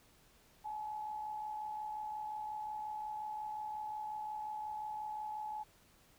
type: tone with amplitude modulation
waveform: sine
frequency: 853 Hz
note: G#5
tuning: 46 cents sharp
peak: -37 dBFS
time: 0.64-5.64 s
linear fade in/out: 20 ms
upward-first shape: sine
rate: 65.6 Hz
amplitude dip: 45%
effects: pink hiss -66 dBFS RMS until 6.18 s